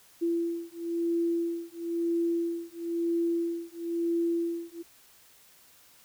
sine beating tone pair, 337.5 / 338.5 Hz, E4 / E4, +41 / +46 cents, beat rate 1 Hz, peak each -30 dBFS, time 0.21-4.83 s, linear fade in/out 20 ms, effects white hiss -58 dBFS RMS until 6.04 s

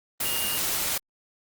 sine tone in noise, 2836 Hz, F7, 26 cents sharp, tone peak -31 dBFS, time 0.25-0.58 s, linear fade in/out 5 ms, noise white, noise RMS -27 dBFS, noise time 0.2-0.98 s, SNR -7 dB, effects Opus 32 kbps

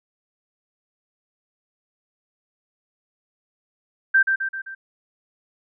sine tone with echo, 1568 Hz, G6, in tune, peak -12 dBFS, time 4.14-4.23 s, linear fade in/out 10 ms, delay 130 ms, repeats 4, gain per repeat -5 dB, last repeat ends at 4.75 s, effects none

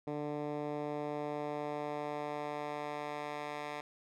10% pulse tone with band-pass filter sweep, 147.9 Hz, D3, 13 cents sharp, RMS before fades -39 dBFS, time 0.07-3.81 s, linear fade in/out 5 ms, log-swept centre 340 to 1500 Hz, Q 0.73, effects none

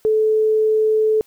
sine tone, 434.5 Hz, A4, 22 cents flat, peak -13 dBFS, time 0.05-1.21 s, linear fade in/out 0 ms, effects white hiss -57 dBFS RMS until 1.26 s

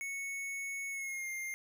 square tone with pitch glide, 2210 to 2113 Hz, C#7 to C7, -6 to +16 cents, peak -38 dBFS, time 0.01-1.54 s, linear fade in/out 0 ms, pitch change -78 cents, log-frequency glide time 0.9-1.29 s, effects none

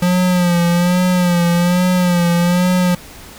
square tone with vibrato, 176.9 Hz, F3, 23 cents sharp, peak -12 dBFS, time 0.02-2.95 s, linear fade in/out 5 ms, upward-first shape sine, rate 1.2 Hz, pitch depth 50 cents each way, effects pink hiss -37 dBFS RMS until 3.38 s

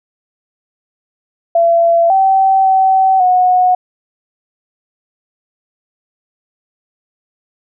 sine tone with pitch steps, 676 / 770 / 764 / 731 Hz, E5 / G5 / G5 / F#5, +43 / -31 / -45 / -21 cents, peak -7 dBFS, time 1.55-3.75 s, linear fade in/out 5 ms, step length 550 ms, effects none

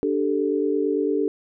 sine chord, D suspended fourth, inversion none, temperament just, 293.7 / 391.6 / 440.5 Hz, D4 / G4 / A4, 0 / -2 / +2 cents, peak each -24 dBFS, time 0.03-1.28 s, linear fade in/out 0 ms, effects none

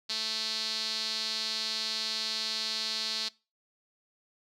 sawtooth tone with band-pass filter, 220 Hz, A3, in tune, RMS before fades -33 dBFS, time 0.09-3.29 s, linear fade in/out 10 ms, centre 4300 Hz, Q 5.6, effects noise-tail reverb RT60 0.3 s tail -23 dB re dry

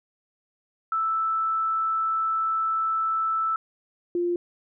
sine tone pair in turn, 1318.5 / 349.2 Hz, E6 / F4, 0 / 0 cents, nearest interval octave + major seventh, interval 2300 cents, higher first, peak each -22 dBFS, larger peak neither, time 0.92-3.56 / 4.15-4.36 s, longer first, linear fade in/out 2 ms, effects none

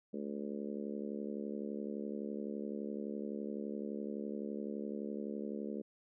harmonic tone, 71.8 Hz, D2, 39 cents flat, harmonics 3 / 4 / 5 / 6 / 7 / 8, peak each -41 / -46 / -46 / -46 / -48 / -53 dBFS, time 0.13-5.82 s, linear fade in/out 10 ms, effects none

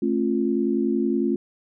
sine chord, A augmented, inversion none, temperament equal with one note detuned, 220 / 270.7 / 349.2 Hz, A3 / C#4 / E#4, 0 / -41 / 0 cents, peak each -24 dBFS, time 0.02-1.36 s, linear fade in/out 5 ms, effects none

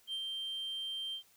sine tone with ADSR envelope, 3150 Hz, G7, 8 cents sharp, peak -32 dBFS, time 0.07-1.23 s, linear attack 63 ms, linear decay 58 ms, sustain -3 dB, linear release 96 ms, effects tanh soft clip ceiling -34 dBFS + white hiss -66 dBFS RMS until 1.36 s

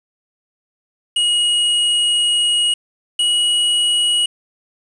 square tone pair in turn, 2892 / 2910 Hz, F#7 / F#7, -40 / -29 cents, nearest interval unison, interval 11 cents, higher second, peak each -14 dBFS, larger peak neither, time 1.16-2.74 / 3.19-4.26 s, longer first, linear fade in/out 5 ms, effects resampled to 22050 Hz + 7-bit

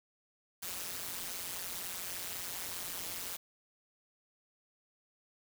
white noise with amplitude modulation, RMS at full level -37 dBFS, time 0.62-3.37 s, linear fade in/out 10 ms, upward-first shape sine, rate 178 Hz, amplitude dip 90%, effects none

